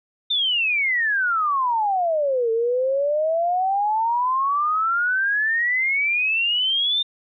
sine exponential two-way sweep, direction down then up, 3642 to 446.1 to 3642 Hz, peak -18 dBFS, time 0.3-7.03 s, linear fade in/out 10 ms, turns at 2.51 s, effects none

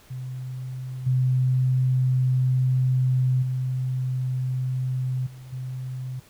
sine tone with level steps, 128.5 Hz, C3, 31 cents flat, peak -30 / -18 / -23 / -39 / -29 dBFS, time 0.1-6.2 s, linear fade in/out 10 ms, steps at 1.06 / 3.42 / 5.26 / 5.52 s, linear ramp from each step 10 ms, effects pink hiss -54 dBFS RMS until 6.29 s

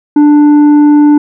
sine tone with tanh clipping, 295 Hz, D4, 8 cents sharp, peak -3 dBFS, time 0.16-1.18 s, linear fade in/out 5 ms, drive 6 dB, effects none

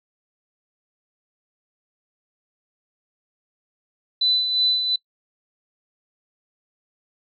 sine tone with tremolo, 4000 Hz, B7, 21 cents sharp, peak -15 dBFS, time 4.21-4.96 s, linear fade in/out 5 ms, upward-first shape sine, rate 2.8 Hz, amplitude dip 50%, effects noise-tail reverb RT60 0.1 s tail -24 dB re dry + MP3 64 kbps

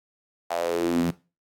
sawtooth tone with high-pass filter sweep, 85.6 Hz, F2, 34 cents flat, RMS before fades -25 dBFS, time 0.5-1.11 s, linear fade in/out 10 ms, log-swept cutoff 730 to 190 Hz, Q 5.5, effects noise-tail reverb RT60 0.3 s tail -19 dB re dry + AAC 64 kbps

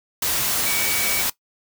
sine tone in noise, 2270 Hz, C#7, 41 cents sharp, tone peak -27 dBFS, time 0.66-1.22 s, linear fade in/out 5 ms, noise white, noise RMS -22 dBFS, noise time 0.22-1.3 s, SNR -8 dB, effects noise-tail reverb RT60 0.1 s tail -18 dB re dry

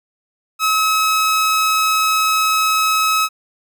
sawtooth tone, 1284 Hz, E6, 46 cents flat, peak -10 dBFS, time 0.59-3.29 s, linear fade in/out 50 ms, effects none

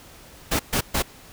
pink noise bursts, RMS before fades -22 dBFS, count 3, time 0.51-1.025 s, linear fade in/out 10 ms, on 85 ms, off 130 ms, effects pink hiss -47 dBFS RMS until 1.32 s

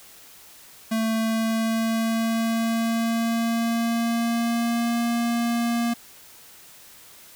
square tone with pitch glide, 223 to 234.8 Hz, A3 to A#3, +23 to +13 cents, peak -22 dBFS, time 0.91-5.94 s, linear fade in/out 10 ms, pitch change +90 cents, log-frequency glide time 1.14-5.01 s, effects white hiss -48 dBFS RMS until 7.35 s

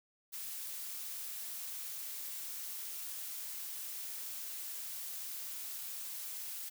blue noise, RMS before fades -43 dBFS, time 0.32-6.7 s, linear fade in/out 20 ms, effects none

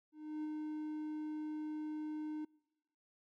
triangle tone with ADSR envelope, 306.1 Hz, D#4, 28 cents flat, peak -35 dBFS, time 0.12-2.45 s, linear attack 320 ms, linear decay 19 ms, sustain -2 dB, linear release 6 ms, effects noise-tail reverb RT60 1.0 s tail -26 dB re dry

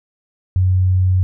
sine tone, 92.5 Hz, F#2, in tune, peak -11 dBFS, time 0.56-1.23 s, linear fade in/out 0 ms, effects none

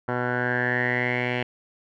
10% pulse tone with low-pass filter sweep, 123.47 Hz, B2, in tune, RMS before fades -25 dBFS, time 0.08-1.43 s, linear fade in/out 5 ms, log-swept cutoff 1300 to 2500 Hz, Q 8.3, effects none

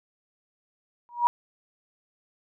sine tone with exponential growth, 957 Hz, A#5, 45 cents sharp, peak -13 dBFS, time 1.09-1.27 s, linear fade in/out 0 ms, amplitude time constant 39 ms, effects none

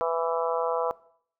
harmonic tone, 165.7 Hz, E3, 9 cents sharp, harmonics 3 / 4 / 5 / 6 / 7 / 8, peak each -27 / -29 / -34 / -32 / -34 / -36 dBFS, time 0.01-0.91 s, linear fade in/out 0 ms, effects noise-tail reverb RT60 0.6 s tail -20 dB re dry

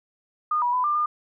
sine tone with pitch steps, 1222 / 971 / 1001 / 1192 / 1209 Hz, D#6 / B5 / B5 / D6 / D6, -32 / -30 / +23 / +25 / +50 cents, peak -20 dBFS, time 0.51-1.06 s, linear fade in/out 5 ms, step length 110 ms, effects none

